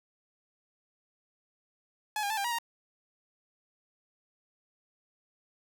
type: tone with pitch steps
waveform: sawtooth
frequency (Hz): 849 / 808 / 876 / 797 / 955 / 932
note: G#5 / G#5 / A5 / G5 / A#5 / A#5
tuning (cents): +38 / -48 / -8 / +28 / +42 / -1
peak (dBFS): -26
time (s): 2.16-2.586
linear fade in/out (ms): 2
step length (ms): 71
effects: none